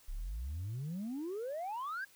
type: exponential sweep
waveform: sine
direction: up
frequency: 31.11 to 1661.2 Hz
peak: -35 dBFS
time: 0.08-2.05 s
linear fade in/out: 10 ms
effects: tanh soft clip ceiling -35 dBFS + white hiss -63 dBFS RMS until 2.15 s